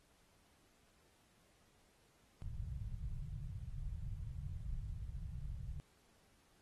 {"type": "low-pass noise", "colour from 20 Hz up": "pink", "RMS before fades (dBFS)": -44, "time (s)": [2.42, 5.8], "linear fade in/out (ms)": 0, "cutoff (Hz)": 150, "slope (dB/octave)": 48, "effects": ["pink hiss -72 dBFS RMS until 6.61 s", "AAC 32 kbps"]}